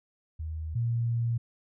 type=tone pair in turn; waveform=sine; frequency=79.1 / 117.17 Hz; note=D#2 / A#2; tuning=+29 / +9 cents; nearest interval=perfect fifth; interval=680 cents; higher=second; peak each=-32 / -25 dBFS; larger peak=second; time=0.39-0.75 / 0.75-1.38 s; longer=second; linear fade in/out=10 ms; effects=none